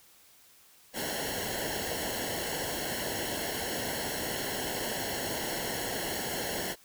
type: noise with comb filter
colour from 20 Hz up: pink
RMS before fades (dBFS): -34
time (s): 0.93-6.76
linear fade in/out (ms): 50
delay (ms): 0.82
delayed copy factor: -0.85
effects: white hiss -59 dBFS RMS until 6.84 s